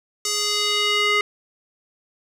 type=tone with band-pass filter sweep; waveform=square; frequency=415.3 Hz; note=G#4; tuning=in tune; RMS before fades=-21 dBFS; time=0.25-1.21 s; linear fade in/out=2 ms; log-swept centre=6400 to 2100 Hz; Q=1.8; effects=none